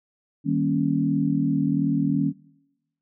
sine chord, Eb dominant seventh, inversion none, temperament equal with one note detuned, 155.56 / 196 / 234.4 / 277.2 Hz, Eb3 / G3 / Bb3 / Db4, 0 / 0 / +10 / 0 cents, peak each -25 / -28 / -27 / -23 dBFS, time 0.44-2.33 s, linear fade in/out 50 ms, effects noise-tail reverb RT60 0.9 s tail -22 dB re dry

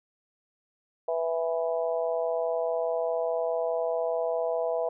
harmonic tone, 164.81 Hz, E3, in tune, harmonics 3 / 4 / 5 / 6, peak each -29 / -28 / -38 / -40 dBFS, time 1.08-4.89 s, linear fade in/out 5 ms, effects none

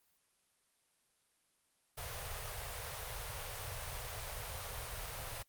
pink band-stop noise, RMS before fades -43 dBFS, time 1.97-5.43 s, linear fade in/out 10 ms, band 140 to 450 Hz, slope 48 dB/octave, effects white hiss -75 dBFS RMS until 5.48 s + Opus 32 kbps

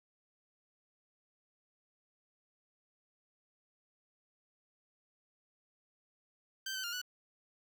15% pulse tone with pitch steps, 1557 / 1529 / 1404 / 1478 Hz, G6 / G6 / F6 / F#6, -12 / -44 / +9 / -2 cents, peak -31 dBFS, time 6.66-7.016 s, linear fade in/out 5 ms, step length 89 ms, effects none

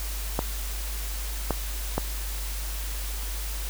clicks, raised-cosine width 1 ms, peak -10 dBFS, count 3, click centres 0.391 / 1.507 / 1.98 s, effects added 50 Hz sine -30 dBFS peak until 3.69 s + white hiss -37 dBFS RMS until 3.69 s

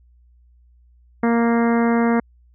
harmonic tone, 233.1 Hz, A#3, in tune, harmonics 1 / 2 / 3 / 4 / 5 / 6 / 7 / 8 / 9, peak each -16 / -22 / -26 / -28 / -30 / -32 / -33 / -34 / -35 dBFS, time 1.23-2.2 s, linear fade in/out 5 ms, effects added 60 Hz sine -50 dBFS peak until 2.54 s

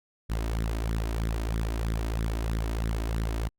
sawtooth tone with flanger, 55.5 Hz, A1, 16 cents sharp, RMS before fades -29 dBFS, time 0.29-3.49 s, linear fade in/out 20 ms, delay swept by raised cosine 0.53 to 3.23 ms, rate 3.1 Hz, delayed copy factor +0.65, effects Opus 48 kbps

